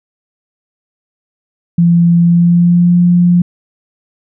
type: tone with pitch glide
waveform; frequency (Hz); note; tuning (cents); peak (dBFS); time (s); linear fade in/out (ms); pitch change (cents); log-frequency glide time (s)
sine; 170.9 to 175.6; F3 to F3; -37 to +10; -5; 1.78-3.42; 5; +47; 2.21-2.97
effects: none